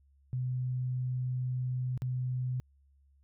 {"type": "tone with dropouts", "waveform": "sine", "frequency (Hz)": 126.7, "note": "B2", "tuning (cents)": 45, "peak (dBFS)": -30, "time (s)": [0.33, 2.6], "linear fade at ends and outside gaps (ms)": 0, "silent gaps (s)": [1.976, 2.02], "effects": ["added 69 Hz sine -62 dBFS peak until 3.23 s"]}